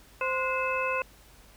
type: harmonic tone with a mistuned harmonic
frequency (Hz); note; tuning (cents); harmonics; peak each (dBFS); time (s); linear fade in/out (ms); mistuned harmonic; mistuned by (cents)
520; C5; -11; 1 / 2 / 3 / 4 / 5; -31 / -31 / -35 / -41 / -31; 0.21-1.02; 2; 3; -120
effects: added 50 Hz sine -56 dBFS peak until 1.56 s + pink hiss -56 dBFS RMS until 1.56 s